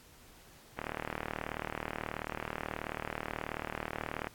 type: click train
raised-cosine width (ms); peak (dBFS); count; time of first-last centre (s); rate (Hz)
0.5; -20; 135; 0.79-4.271; 38.5
effects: pink hiss -58 dBFS RMS until 4.34 s + AAC 64 kbps